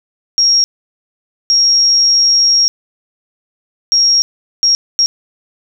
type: tone bursts at uneven times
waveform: sine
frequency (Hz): 5588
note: F8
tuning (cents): 0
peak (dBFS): -7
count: 5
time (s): 0.38-0.64 / 1.5-2.68 / 3.92-4.22 / 4.63-4.75 / 4.99-5.06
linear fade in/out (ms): 0
effects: none

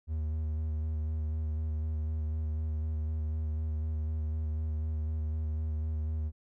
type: tone with vibrato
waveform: triangle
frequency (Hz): 77.78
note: D#2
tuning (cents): 0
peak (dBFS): -28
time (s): 0.07-6.32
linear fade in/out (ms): 50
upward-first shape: square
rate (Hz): 4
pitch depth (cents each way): 18
effects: none

